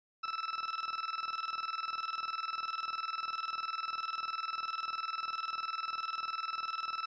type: tone with tremolo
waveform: 40% pulse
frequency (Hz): 1318.5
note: E6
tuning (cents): 0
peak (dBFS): -32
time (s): 0.23-7.06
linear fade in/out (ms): 10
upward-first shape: square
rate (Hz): 20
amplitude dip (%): 70
effects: resampled to 16000 Hz